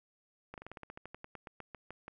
slowing click train, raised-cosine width 0.5 ms, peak -30 dBFS, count 18, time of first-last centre 0.54-2.081 s, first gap 38 ms, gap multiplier 1.1, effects none

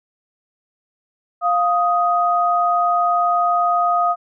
sine tone pair together, 701 / 1249 Hz, F5 / D#6, +6 / +6 cents, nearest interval minor seventh, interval 1000 cents, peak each -17 dBFS, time 1.41-4.16 s, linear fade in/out 50 ms, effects none

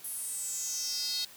square tone with high-pass filter sweep, 290 Hz, D4, 22 cents flat, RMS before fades -35 dBFS, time 0.04-1.25 s, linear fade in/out 5 ms, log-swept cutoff 11000 to 4100 Hz, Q 6.1, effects white hiss -52 dBFS RMS until 1.36 s

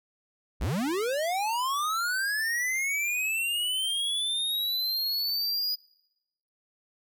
square linear sweep, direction up, 34.65 to 4950 Hz, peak -27 dBFS, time 0.6-5.76 s, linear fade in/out 20 ms, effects noise-tail reverb RT60 0.9 s tail -25 dB re dry

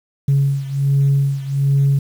sine beating tone pair, 138.59 / 139.89 Hz, C#3 / C#3, 0 / +16 cents, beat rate 1.3 Hz, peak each -14 / -17 dBFS, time 0.28-1.99 s, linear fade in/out 5 ms, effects tanh soft clip ceiling -8 dBFS + 7-bit

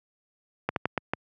slowing click train, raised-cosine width 0.5 ms, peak -10 dBFS, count 5, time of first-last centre 0.69-1.135 s, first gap 72 ms, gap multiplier 1.3, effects high-pass 100 Hz 12 dB/octave

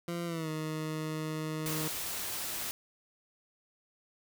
20% pulse tone with pitch glide, 171.4 to 156.27 Hz, F3 to D#3, -32 to +8 cents, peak -29 dBFS, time 0.08-1.88 s, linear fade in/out 2 ms, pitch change -160 cents, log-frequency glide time 0.26-0.49 s
white noise, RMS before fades -37 dBFS, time 1.66-2.71 s, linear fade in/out 0 ms
effects none

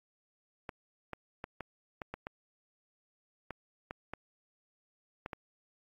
clicks, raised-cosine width 0.5 ms, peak -24 dBFS, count 12, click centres 0.692 / 1.133 / 1.441 / 1.607 / 2.018 / 2.14 / 2.269 / 3.507 / 3.909 / 4.136 / 5.261 / 5.332 s, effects AAC 32 kbps

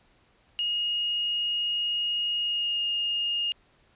sine tone with pitch glide, 2866 to 2841 Hz, F7 to F7, +44 to +29 cents, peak -25 dBFS, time 0.59-3.52 s, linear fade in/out 0 ms, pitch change -15 cents, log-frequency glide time 2.4-2.83 s, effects pink hiss -63 dBFS RMS until 3.95 s + resampled to 8000 Hz

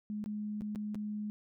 sine tone with dropouts, 210.1 Hz, G#3, 20 cents sharp, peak -35 dBFS, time 0.1-1.3 s, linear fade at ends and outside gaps 0 ms, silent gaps 0.241-0.26 / 0.609-0.619 / 0.75-0.758 / 0.946-0.954 s, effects none

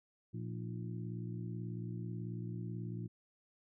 harmonic tone with a mistuned harmonic, 58.27 Hz, A#1, in tune, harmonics 2 / 3 / 4 / 5 / 6, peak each -41 / -44 / -52 / -52 / -52 dBFS, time 0.33-3.08 s, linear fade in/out 20 ms, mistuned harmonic 5, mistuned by +81 cents, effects none

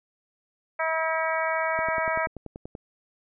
harmonic tone, 321.9 Hz, E4, 41 cents flat, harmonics 2 / 3 / 4 / 5 / 6 / 7, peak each -28 / -30 / -31 / -32 / -33 / -33 dBFS, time 0.79-2.27 s, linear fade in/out 10 ms
click train, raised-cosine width 2 ms, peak -24 dBFS, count 11, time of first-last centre 1.79-2.752 s, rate 10.4 Hz
effects none

